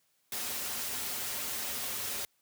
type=noise with comb filter; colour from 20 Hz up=white; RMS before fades=-36 dBFS; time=0.32-2.25 s; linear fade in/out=2 ms; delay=6.1 ms; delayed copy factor=-0.65; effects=white hiss -73 dBFS RMS until 2.41 s + high-pass 80 Hz 12 dB/octave